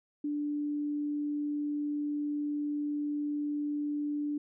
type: tone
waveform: sine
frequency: 293.7 Hz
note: D4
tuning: in tune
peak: -30 dBFS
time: 0.24-4.38 s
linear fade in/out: 5 ms
effects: none